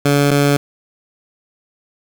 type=tone pair in turn; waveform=15% pulse; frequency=142.9 / 142.9 Hz; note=D3 / D3; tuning=-47 / -47 cents; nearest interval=unison; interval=0 cents; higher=neither; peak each=-5 dBFS; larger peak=neither; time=0.05-0.31 / 0.31-0.57 s; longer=neither; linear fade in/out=5 ms; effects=7-bit